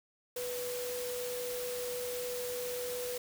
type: tone in noise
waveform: sine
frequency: 492.7 Hz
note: B4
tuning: 4 cents flat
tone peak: -36 dBFS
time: 0.36-3.18 s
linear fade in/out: 5 ms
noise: white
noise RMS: -42 dBFS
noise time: 0.36-3.18 s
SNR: +3 dB
effects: none